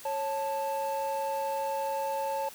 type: tone pair together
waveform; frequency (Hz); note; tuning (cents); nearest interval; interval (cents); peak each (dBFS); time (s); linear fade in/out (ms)
triangle; 548.9 / 880; C#5 / A5; -17 / 0; minor sixth; 817; -30 / -29; 0.05-2.49; 5
effects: tanh soft clip ceiling -20 dBFS + white hiss -48 dBFS RMS until 2.54 s

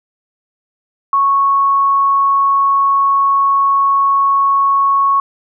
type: tone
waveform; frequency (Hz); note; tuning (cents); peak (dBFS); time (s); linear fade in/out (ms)
sine; 1105; C#6; -6; -9; 1.13-5.2; 2
effects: none

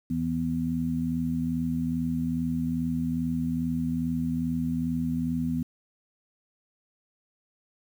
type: harmonic tone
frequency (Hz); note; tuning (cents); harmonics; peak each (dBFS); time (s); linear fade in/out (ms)
82.41; E2; 0; 1 / 2 / 3; -37 / -30 / -27; 0.1-5.63; 5
effects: 9-bit

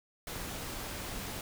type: noise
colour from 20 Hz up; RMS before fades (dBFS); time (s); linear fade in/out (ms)
pink; -40; 0.27-1.41; 2
effects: none

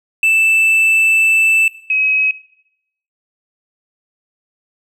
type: tone pair in turn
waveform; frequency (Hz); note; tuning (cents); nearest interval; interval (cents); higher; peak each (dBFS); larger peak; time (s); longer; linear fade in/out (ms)
triangle / sine; 2644 / 2549; E7 / D#7; +5 / +41; minor second; 64; first; -8 / -12; first; 0.23-1.68 / 1.9-2.31; first; 2
effects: noise-tail reverb RT60 0.8 s tail -18 dB re dry

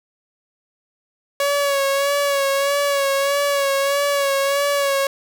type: tone with vibrato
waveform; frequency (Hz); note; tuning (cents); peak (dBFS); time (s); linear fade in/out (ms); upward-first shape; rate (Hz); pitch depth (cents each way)
sawtooth; 560; C#5; +18; -13; 1.4-5.07; 2; sine; 1.6; 35
effects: none

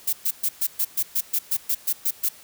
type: noise bursts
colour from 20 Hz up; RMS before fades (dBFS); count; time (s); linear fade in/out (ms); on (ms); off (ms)
violet; -22; 13; 0.07-2.29; 10; 60; 120
effects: white hiss -48 dBFS RMS until 2.43 s

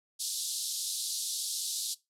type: band-pass noise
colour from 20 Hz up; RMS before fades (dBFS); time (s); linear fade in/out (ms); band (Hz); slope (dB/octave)
pink; -35; 0.19-1.95; 20; 3700 to 12000; 48
effects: noise-tail reverb RT60 0.2 s tail -19 dB re dry

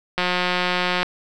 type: click train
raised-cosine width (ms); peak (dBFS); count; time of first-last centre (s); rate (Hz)
0.3; -5; 154; 0.18-1.03; 180
effects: none

